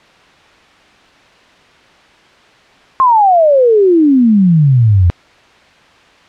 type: exponential sweep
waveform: sine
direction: down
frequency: 1078 to 83.6 Hz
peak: -5 dBFS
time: 3-5.1 s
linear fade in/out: 0 ms
effects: white hiss -44 dBFS RMS until 6.28 s + low-pass 3000 Hz 12 dB/octave